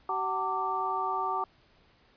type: tone cluster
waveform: sine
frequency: 380.8 / 753 / 902 / 1171 Hz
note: F#4 / F#5 / A5 / D6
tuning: +50 / +30 / +43 / -5 cents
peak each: -38 / -34 / -33 / -31 dBFS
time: 0.09-1.44 s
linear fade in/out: 2 ms
effects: pink hiss -63 dBFS RMS until 2.16 s + resampled to 11025 Hz

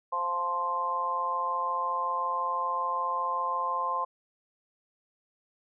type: harmonic tone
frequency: 174.61 Hz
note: F3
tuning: in tune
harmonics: 3 / 4 / 5 / 6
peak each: -38 / -39 / -35 / -28 dBFS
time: 0.12-4.05 s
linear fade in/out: 10 ms
effects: none

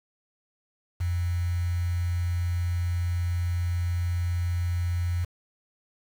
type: tone with quantisation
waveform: sine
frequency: 87.31 Hz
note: F2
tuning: in tune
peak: -24 dBFS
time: 1-5.25 s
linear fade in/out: 10 ms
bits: 7
effects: none

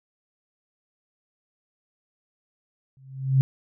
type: tone with exponential growth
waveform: sine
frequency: 133.5 Hz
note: C3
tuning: 35 cents sharp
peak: -12 dBFS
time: 2.97-3.41 s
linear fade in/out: 0 ms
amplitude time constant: 95 ms
effects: none

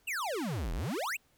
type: exponential two-way sweep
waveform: square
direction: down then up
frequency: 2898 to 36.71 to 2898 Hz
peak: -33 dBFS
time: 0.07-1.17 s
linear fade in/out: 10 ms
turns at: 0.73 s
effects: pink hiss -69 dBFS RMS until 1.37 s

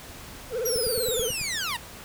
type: tone with vibrato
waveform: triangle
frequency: 475.6 Hz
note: A#4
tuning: 35 cents sharp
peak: -24 dBFS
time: 0.5-1.32 s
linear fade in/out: 50 ms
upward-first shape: sine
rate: 18 Hz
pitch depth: 150 cents each way
type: linear sweep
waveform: 15% pulse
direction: down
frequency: 5800 to 878 Hz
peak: -21 dBFS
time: 0.65-1.77 s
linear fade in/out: 10 ms
type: click train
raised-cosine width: 5 ms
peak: -25 dBFS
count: 7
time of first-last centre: 0.76-1.414 s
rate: 9.18 Hz
effects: pink hiss -43 dBFS RMS until 2.04 s

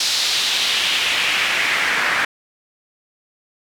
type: noise with band-pass filter sweep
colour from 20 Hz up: pink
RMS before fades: -19 dBFS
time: 0-2.25 s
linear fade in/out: 5 ms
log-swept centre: 4500 to 1700 Hz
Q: 2.1
effects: none

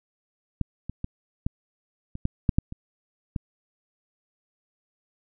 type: clicks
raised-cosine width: 5 ms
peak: -12 / -20 / -17 / -13 / -23 / -11 / -7 / -7 / -23 / -14 dBFS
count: 10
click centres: 0.613 / 0.896 / 1.044 / 1.465 / 2.154 / 2.254 / 2.492 / 2.585 / 2.724 / 3.362 s
effects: none

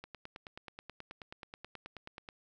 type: click train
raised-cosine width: 0.3 ms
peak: -29 dBFS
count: 22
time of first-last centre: 0.04-2.288 s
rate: 9.34 Hz
effects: none

